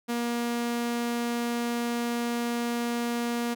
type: tone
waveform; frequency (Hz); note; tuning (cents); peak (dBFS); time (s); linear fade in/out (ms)
sawtooth; 237.3; A#3; +31; -23; 0.08-3.55; 20
effects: none